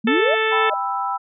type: exponential sweep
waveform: sine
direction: up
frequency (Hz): 207.7 to 698.5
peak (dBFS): -17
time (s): 0.04-0.35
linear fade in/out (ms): 10
type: harmonic tone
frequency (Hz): 440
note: A4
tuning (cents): 0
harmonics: 1 / 2 / 3 / 4 / 5 / 6 / 7 / 8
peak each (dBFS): -21 / -28 / -25 / -23 / -27 / -27 / -33 / -30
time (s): 0.07-0.7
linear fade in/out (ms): 5
type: chord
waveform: sine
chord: E minor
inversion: first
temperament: just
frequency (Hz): 791.1 / 988.9 / 1318.5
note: G5 / B5 / E6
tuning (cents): +16 / +2 / 0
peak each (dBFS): -25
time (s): 0.51-1.18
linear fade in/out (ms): 20
type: tone with exponential growth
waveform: sine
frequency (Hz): 622.3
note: D#5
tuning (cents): 0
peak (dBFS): -18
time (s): 0.65-0.74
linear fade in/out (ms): 5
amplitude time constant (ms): 18
effects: none